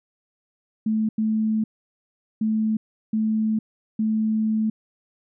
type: tone bursts at uneven times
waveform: sine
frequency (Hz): 218.2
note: A3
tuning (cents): -14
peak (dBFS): -19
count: 5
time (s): 0.86-1.09 / 1.18-1.64 / 2.41-2.77 / 3.13-3.59 / 3.99-4.7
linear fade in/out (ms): 5
effects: none